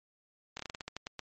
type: slowing click train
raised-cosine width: 0.2 ms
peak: -21 dBFS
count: 11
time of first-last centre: 0.57-1.193 s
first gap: 24 ms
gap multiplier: 1.2
effects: MP3 32 kbps